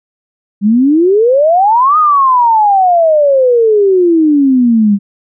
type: exponential two-way sweep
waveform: sine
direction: up then down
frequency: 196 to 1263 to 196 Hz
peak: -5 dBFS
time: 0.61-4.99 s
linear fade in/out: 50 ms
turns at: 1.98 s
effects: none